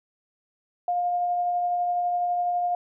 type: tone with tremolo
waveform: sine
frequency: 708 Hz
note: F5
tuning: 23 cents sharp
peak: -21 dBFS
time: 0.88-2.75 s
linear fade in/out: 2 ms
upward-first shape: triangle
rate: 12 Hz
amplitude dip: 25%
effects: none